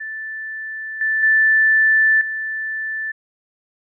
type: tone with level steps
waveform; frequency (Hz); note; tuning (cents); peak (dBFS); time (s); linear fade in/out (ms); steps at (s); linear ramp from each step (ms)
sine; 1760; A6; 0; -26 / -16 / -11 / -22; 0-3.12; 10; 1.01 / 1.23 / 2.21; 2
effects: none